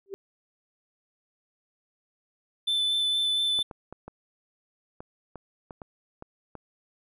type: tone with exponential growth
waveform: sine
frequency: 392 Hz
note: G4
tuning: in tune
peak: -28 dBFS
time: 0.06-0.14 s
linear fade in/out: 0 ms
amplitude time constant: 16 ms
type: tone with vibrato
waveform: triangle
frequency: 3520 Hz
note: A7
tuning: in tune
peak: -22 dBFS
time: 2.67-3.63 s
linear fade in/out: 10 ms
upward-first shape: sine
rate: 4.3 Hz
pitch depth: 11 cents each way
type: clicks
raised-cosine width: 1 ms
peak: -26 dBFS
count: 10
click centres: 3.59 / 3.712 / 3.926 / 4.08 / 5.005 / 5.357 / 5.708 / 5.818 / 6.224 / 6.553 s
effects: none